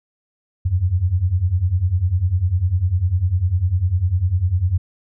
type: beating tone pair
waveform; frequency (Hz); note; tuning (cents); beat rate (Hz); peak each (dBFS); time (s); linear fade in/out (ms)
sine; 83.8 / 93.8; E2 / F#2; +29 / +24; 10; -20 / -17; 0.65-4.78; 10
effects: none